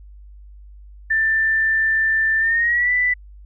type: tone with pitch glide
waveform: sine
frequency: 1777 to 1983.1 Hz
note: A6 to B6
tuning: +17 to +7 cents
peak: -15 dBFS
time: 1.1-3.14 s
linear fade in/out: 10 ms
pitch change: +190 cents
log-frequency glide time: 2.39-2.92 s
effects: added 50 Hz sine -39 dBFS peak until 3.45 s

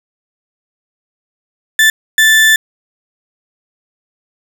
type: tone bursts at uneven times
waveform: 35% pulse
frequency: 1760 Hz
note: A6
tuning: in tune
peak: -4 dBFS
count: 2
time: 1.79-1.9 / 2.18-2.56 s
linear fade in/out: 2 ms
effects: none

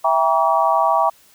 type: chord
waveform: sine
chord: E diminished seventh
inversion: none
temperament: just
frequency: 659.3 / 791.1 / 949.3 / 1139.2 Hz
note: E5 / G5 / Bb5 / Db6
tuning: 0 / +16 / +31 / +47 cents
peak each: -19 dBFS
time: 0.04-1.1 s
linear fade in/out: 10 ms
effects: white hiss -52 dBFS RMS until 1.34 s

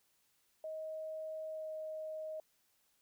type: tone with pitch glide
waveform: sine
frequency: 630 to 626.4 Hz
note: D#5 to D#5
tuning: +21 to +11 cents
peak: -40 dBFS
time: 0.64-2.4 s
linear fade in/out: 2 ms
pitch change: -10 cents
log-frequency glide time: 1.5-1.71 s
effects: white hiss -75 dBFS RMS until 3.01 s

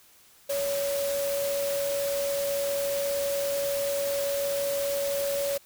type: tone in noise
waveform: sine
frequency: 562 Hz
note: C#5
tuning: 24 cents sharp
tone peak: -26 dBFS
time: 0.49-5.58 s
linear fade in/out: 10 ms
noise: white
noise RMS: -35 dBFS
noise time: 0.49-5.58 s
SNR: +6 dB
effects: white hiss -57 dBFS RMS until 5.65 s

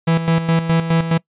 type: tone with tremolo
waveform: 45% pulse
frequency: 164.81 Hz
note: E3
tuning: in tune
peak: -12 dBFS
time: 0.07-1.18 s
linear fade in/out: 10 ms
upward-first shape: square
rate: 4.8 Hz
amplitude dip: 65%
effects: noise-tail reverb RT60 0.1 s tail -23 dB re dry + resampled to 8000 Hz

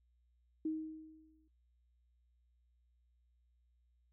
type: tone with exponential decay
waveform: sine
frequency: 314.7 Hz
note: D#4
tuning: 20 cents sharp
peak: -32 dBFS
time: 0.65-1.48 s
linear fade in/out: 5 ms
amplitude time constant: 180 ms
effects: noise-tail reverb RT60 0.1 s tail -17 dB re dry + added 60 Hz sine -70 dBFS peak until 4.12 s

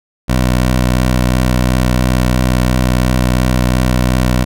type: tone with vibrato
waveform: 15% pulse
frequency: 62.5 Hz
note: B1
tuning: 21 cents sharp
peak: -4 dBFS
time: 0.28-4.45 s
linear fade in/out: 20 ms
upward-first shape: triangle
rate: 2.9 Hz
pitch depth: 21 cents each way
effects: none

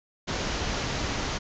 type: low-pass noise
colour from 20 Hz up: pink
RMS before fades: -30 dBFS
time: 0.27-1.39 s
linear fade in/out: 20 ms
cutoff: 6900 Hz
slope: 96 dB/octave
effects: none

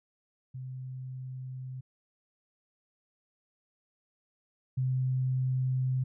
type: tone pair in turn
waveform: sine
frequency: 129.3 / 129.3 Hz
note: C3 / C3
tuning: -20 / -20 cents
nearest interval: unison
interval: 0 cents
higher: neither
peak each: -37 / -26 dBFS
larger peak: second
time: 0.54-1.81 / 4.77-6.04 s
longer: neither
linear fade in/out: 10 ms
effects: none

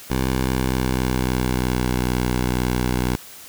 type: tone with pitch glide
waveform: 10% pulse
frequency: 64.8 to 62.02 Hz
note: C2 to B1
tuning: -16 to +8 cents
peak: -11 dBFS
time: 0.1-3.16 s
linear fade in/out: 5 ms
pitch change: -76 cents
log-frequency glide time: 0.22-2.03 s
effects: white hiss -41 dBFS RMS until 3.48 s

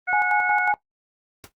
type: harmonic tone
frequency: 730 Hz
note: F#5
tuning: 24 cents flat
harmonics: 1 / 2 / 3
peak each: -27 / -23 / -26 dBFS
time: 0.07-0.73 s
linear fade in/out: 20 ms
type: tone with tremolo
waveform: sine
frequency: 832 Hz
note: G#5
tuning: 3 cents sharp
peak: -19 dBFS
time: 0.13-0.74 s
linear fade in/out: 0 ms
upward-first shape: square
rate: 5.5 Hz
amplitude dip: 65%
type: noise with exponential decay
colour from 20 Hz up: pink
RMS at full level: -37 dBFS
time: 1.44-1.52 s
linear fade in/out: 0 ms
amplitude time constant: 16 ms
effects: noise-tail reverb RT60 0.1 s tail -17 dB re dry + Opus 32 kbps

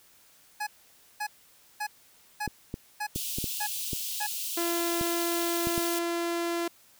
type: tone bursts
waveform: 25% pulse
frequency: 841 Hz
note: G#5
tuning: 22 cents sharp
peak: -26 dBFS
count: 7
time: 0.6-4.27 s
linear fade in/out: 10 ms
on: 70 ms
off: 530 ms
type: clicks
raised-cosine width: 3 ms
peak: -20 dBFS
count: 9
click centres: 2.477 / 2.741 / 3.16 / 3.385 / 3.442 / 3.932 / 5.012 / 5.671 / 5.779 s
type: high-pass noise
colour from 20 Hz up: white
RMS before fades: -34 dBFS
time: 3.15-5.99 s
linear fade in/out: 5 ms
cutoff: 2700 Hz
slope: 48 dB/octave
type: tone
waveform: sawtooth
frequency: 340.9 Hz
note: F4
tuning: 42 cents flat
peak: -24 dBFS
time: 4.57-6.68 s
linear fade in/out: 5 ms
effects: white hiss -59 dBFS RMS until 6.99 s

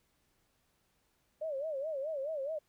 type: tone with vibrato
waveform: sine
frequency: 586 Hz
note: D5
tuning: 4 cents flat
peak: -34 dBFS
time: 1.41-2.59 s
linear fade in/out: 10 ms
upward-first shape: sine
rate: 4.7 Hz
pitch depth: 170 cents each way
effects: pink hiss -75 dBFS RMS until 2.68 s

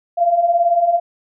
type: beating tone pair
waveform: sine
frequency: 673 / 691 Hz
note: E5 / F5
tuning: +36 / -19 cents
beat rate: 18 Hz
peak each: -19 / -13 dBFS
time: 0.17-1 s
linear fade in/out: 20 ms
effects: none

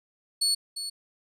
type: tone with echo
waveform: 30% pulse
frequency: 4407 Hz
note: C#8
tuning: 11 cents flat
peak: -19 dBFS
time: 0.41-0.55 s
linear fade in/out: 10 ms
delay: 350 ms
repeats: 1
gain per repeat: -10 dB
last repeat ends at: 0.9 s
effects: resampled to 32000 Hz

